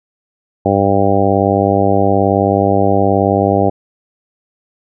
harmonic tone, 98.9 Hz, G2, 16 cents sharp, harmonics 1 / 2 / 3 / 4 / 5 / 6 / 7 / 8, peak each -18 / -18 / -18 / -18 / -18 / -18 / -18 / -18 dBFS, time 0.65-3.7 s, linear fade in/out 10 ms, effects none

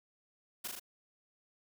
white noise with echo, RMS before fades -39 dBFS, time 0.64-0.68 s, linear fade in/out 10 ms, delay 39 ms, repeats 3, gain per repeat -2 dB, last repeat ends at 0.797 s, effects none

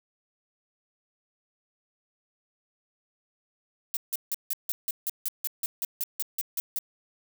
violet noise bursts, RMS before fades -29 dBFS, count 16, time 3.94-6.788 s, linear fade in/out 0 ms, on 28 ms, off 160 ms, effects none

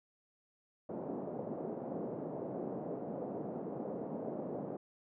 white band-pass noise, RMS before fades -41 dBFS, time 0.89-4.77 s, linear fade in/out 5 ms, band 150 to 600 Hz, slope 24 dB/octave, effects none

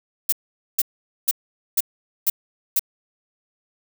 violet noise bursts, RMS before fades -18 dBFS, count 6, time 0.29-2.794 s, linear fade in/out 5 ms, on 34 ms, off 460 ms, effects none

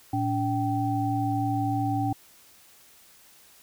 sine tone cluster, 112.1 / 286.2 / 775 Hz, A2 / D4 / G5, +33 / -45 / -20 cents, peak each -28 dBFS, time 0.13-2.13 s, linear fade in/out 5 ms, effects white hiss -55 dBFS RMS until 3.62 s

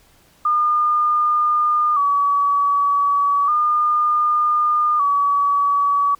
sine tone with vibrato, 1174.7 Hz, D6, in tune, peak -14 dBFS, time 0.45-6.15 s, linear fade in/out 5 ms, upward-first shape square, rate 0.33 Hz, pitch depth 55 cents each way, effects pink hiss -54 dBFS RMS until 6.19 s

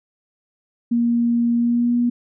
sine tone with pitch glide, 236 to 240.7 Hz, A#3 to B3, +22 to -44 cents, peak -15 dBFS, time 0.91-2.1 s, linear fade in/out 10 ms, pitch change +34 cents, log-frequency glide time 1.56-1.96 s, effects none

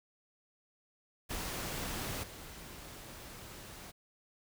pink noise with level steps, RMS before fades -39 / -49 dBFS, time 1.29-3.92 s, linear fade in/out 20 ms, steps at 2.23 s, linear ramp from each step 5 ms, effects none

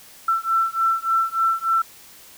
sine beating tone pair, 1338 / 1341.4 Hz, E6 / E6, +25 / +30 cents, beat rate 3.4 Hz, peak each -21 dBFS, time 0.28-1.82 s, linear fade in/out 5 ms, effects white hiss -46 dBFS RMS until 2.37 s

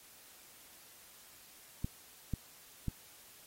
clicks, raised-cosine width 5 ms, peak -22 dBFS, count 3, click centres 1.845 / 2.337 / 2.883 s, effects white hiss -58 dBFS RMS until 3.46 s + AAC 48 kbps

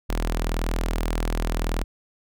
sawtooth tone with notch filter, 40.86 Hz, E1, 14 cents flat, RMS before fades -25 dBFS, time 0.09-1.84 s, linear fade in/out 10 ms, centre 110 Hz, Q 0.87, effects none

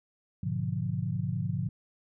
sine chord, G# diminished seventh, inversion none, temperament equal with one note detuned, 103.83 / 123.47 / 146.83 / 176.75 Hz, G#2 / B2 / D3 / F3, 0 / 0 / 0 / +21 cents, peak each -34 dBFS, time 0.43-1.69 s, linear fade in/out 5 ms, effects none

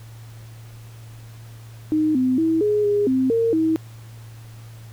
sine tone with pitch steps, 309.4 / 256.3 / 323.7 / 418.5 / 410.7 / 260.7 / 458.2 / 320.3 Hz, D#4 / C4 / E4 / G#4 / G#4 / C4 / A#4 / E4, -10 / -36 / -31 / +13 / -19 / -6 / -30 / -50 cents, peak -16 dBFS, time 1.92-3.76 s, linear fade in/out 0 ms, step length 230 ms, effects added 113 Hz sine -38 dBFS peak until 4.92 s + pink hiss -50 dBFS RMS until 4.92 s

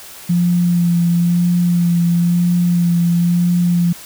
sine tone with vibrato, 173.4 Hz, F3, 12 cents flat, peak -11 dBFS, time 0.29-3.93 s, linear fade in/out 10 ms, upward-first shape sine, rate 1 Hz, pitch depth 20 cents each way, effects white hiss -36 dBFS RMS until 4.05 s

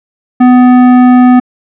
sine tone with tanh clipping, 249.8 Hz, B3, 20 cents sharp, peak -3 dBFS, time 0.4-1.4 s, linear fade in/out 10 ms, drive 16 dB, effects low-pass 2000 Hz 12 dB/octave

